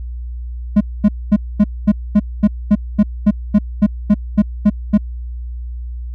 triangle tone bursts, 207.7 Hz, G#3, in tune, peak -4 dBFS, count 16, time 0.76-4.978 s, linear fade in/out 10 ms, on 48 ms, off 230 ms, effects added 60 Hz sine -23 dBFS peak until 6.14 s

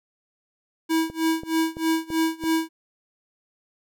square tone with tremolo, 323.5 Hz, E4, 32 cents flat, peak -19 dBFS, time 0.89-2.69 s, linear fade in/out 20 ms, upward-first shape sine, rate 3.2 Hz, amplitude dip 95%
click train, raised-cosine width 2 ms, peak -22 dBFS, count 5, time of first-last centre 1.1-2.438 s, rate 2.99 Hz
effects none

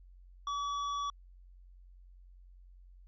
sine tone with tanh clipping, 1142 Hz, D6, 49 cents flat, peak -35 dBFS, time 0.47-1.1 s, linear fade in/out 2 ms, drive 13 dB, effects added 45 Hz sine -53 dBFS peak until 3.07 s + resampled to 16000 Hz

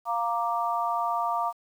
sine chord, Bb major, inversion second, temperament equal, 698.5 / 932.3 / 1174.7 Hz, F5 / Bb5 / D6, 0 / 0 / 0 cents, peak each -29 dBFS, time 0.05-1.53 s, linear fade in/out 50 ms, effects 9-bit

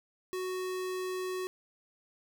square tone, 370 Hz, F#4, in tune, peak -34 dBFS, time 0.33-1.47 s, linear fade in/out 0 ms, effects 12-bit

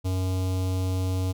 square tone with notch filter, 93 Hz, F#2, 9 cents sharp, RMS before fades -26 dBFS, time 0.04-1.33 s, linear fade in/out 20 ms, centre 1700 Hz, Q 0.72, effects none

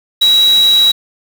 sine tone in noise, 3874 Hz, B7, 34 cents flat, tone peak -6 dBFS, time 0.21-0.92 s, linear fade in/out 10 ms, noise white, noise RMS -24 dBFS, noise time 0.21-0.92 s, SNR +15 dB, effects none

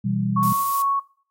sine chord, E minor, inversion second, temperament equal, 123.47 / 164.81 / 196 Hz, B2 / E3 / G3, 0 / 0 / 0 cents, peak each -25 / -28 / -23 dBFS, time 0.04-0.53 s, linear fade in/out 10 ms
sine tone with tremolo, 1108.7 Hz, C#6, in tune, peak -17 dBFS, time 0.36-1 s, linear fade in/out 10 ms, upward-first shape triangle, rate 2.4 Hz, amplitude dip 35%
violet noise, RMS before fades -29 dBFS, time 0.43-0.82 s, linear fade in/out 0 ms
effects noise-tail reverb RT60 0.5 s tail -20 dB re dry + AAC 48 kbps

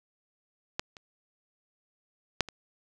clicks, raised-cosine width 0.2 ms, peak -12 / -29 / -6 / -24 dBFS, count 4, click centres 0.795 / 0.968 / 2.407 / 2.487 s, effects none

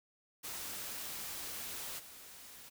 white noise with level steps, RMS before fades -43 / -53 dBFS, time 0.43-2.7 s, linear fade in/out 20 ms, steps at 1.98 s, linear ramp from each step 20 ms, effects none

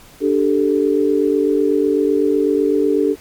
sine chord, D suspended fourth, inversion none, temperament equal, 293.7 / 392 / 440 Hz, D4 / G4 / A4, 0 / 0 / 0 cents, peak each -17 dBFS, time 0.2-3.16 s, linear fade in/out 50 ms, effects pink hiss -44 dBFS RMS until 3.2 s + MP3 96 kbps

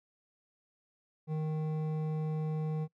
sine tone with hard clipping, 155.56 Hz, D#3, in tune, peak -33 dBFS, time 1.27-2.88 s, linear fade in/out 50 ms, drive 10 dB, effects noise-tail reverb RT60 0.1 s tail -22 dB re dry

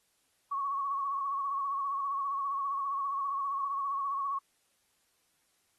sine tone with vibrato, 1108.7 Hz, C#6, in tune, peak -30 dBFS, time 0.51-4.39 s, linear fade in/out 10 ms, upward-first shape sine, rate 15 Hz, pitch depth 47 cents each way, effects white hiss -73 dBFS RMS until 5.78 s + AAC 32 kbps

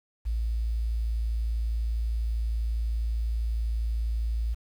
sine tone with quantisation, 56.2 Hz, A1, 37 cents sharp, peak -25 dBFS, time 0.25-4.55 s, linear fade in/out 20 ms, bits 9, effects none

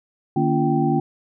sine tone cluster, 151.5 / 233.1 / 282.9 / 347.4 / 779 Hz, D#3 / A#3 / C#4 / F4 / G5, -46 / 0 / +35 / -9 / -11 cents, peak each -22 / -23 / -23 / -23 / -24 dBFS, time 0.36-1 s, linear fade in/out 5 ms, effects none

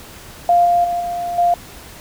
sine tone with level steps, 698.5 Hz, F5, in tune, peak -9 / -11 / -17 / -20 / -11 dBFS, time 0.49-1.54 s, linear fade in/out 2 ms, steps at 0.65 / 0.84 / 1 / 1.38 s, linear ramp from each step 5 ms, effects pink hiss -38 dBFS RMS until 2 s

